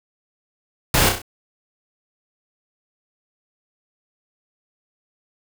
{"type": "noise with echo", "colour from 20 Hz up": "pink", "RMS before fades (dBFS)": -17, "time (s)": [0.94, 1.09], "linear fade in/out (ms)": 2, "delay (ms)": 32, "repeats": 4, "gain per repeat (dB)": -5, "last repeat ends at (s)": 1.218, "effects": []}